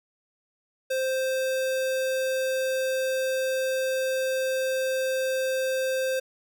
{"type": "tone", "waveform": "square", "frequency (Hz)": 523.3, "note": "C5", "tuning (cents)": 0, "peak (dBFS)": -25, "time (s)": [0.9, 6.2], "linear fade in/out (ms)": 10, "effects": []}